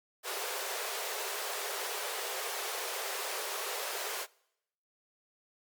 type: high-pass noise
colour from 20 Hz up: pink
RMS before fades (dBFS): -37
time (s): 0.23-4.27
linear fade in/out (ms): 50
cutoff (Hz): 380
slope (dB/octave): 96
effects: noise-tail reverb RT60 0.8 s tail -24 dB re dry + Opus 48 kbps